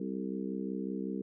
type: harmonic tone with a mistuned harmonic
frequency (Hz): 65.41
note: C2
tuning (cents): 0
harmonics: 3 / 4 / 5 / 6 / 7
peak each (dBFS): -37 / -39 / -41 / -43 / -44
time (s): 0-1.22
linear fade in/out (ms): 5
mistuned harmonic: 7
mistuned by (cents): -26
effects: none